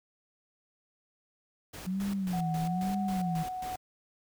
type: noise with tremolo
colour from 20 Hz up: pink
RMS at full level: -44 dBFS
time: 1.73-3.77 s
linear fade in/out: 10 ms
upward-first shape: square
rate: 3.7 Hz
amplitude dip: 80%
type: tone with vibrato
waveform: sine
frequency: 180 Hz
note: F#3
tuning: 47 cents flat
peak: -29 dBFS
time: 1.86-3.44 s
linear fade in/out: 20 ms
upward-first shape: sine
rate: 1.1 Hz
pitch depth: 180 cents each way
type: tone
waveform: sine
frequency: 740 Hz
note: F#5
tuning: in tune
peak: -34 dBFS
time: 2.33-3.76 s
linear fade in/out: 5 ms
effects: none